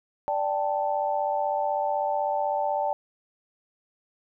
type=chord; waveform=sine; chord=D suspended fourth; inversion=none; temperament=equal; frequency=587.3 / 784 / 880 Hz; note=D5 / G5 / A5; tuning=0 / 0 / 0 cents; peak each=-28 dBFS; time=0.28-2.93 s; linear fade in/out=0 ms; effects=none